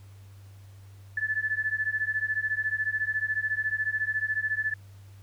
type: beating tone pair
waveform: sine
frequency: 1733 / 1747 Hz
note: A6 / A6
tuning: -27 / -13 cents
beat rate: 14 Hz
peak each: -29 dBFS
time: 1.17-4.74 s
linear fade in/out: 5 ms
effects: added 98 Hz sine -46 dBFS peak until 5.22 s + pink hiss -61 dBFS RMS until 5.22 s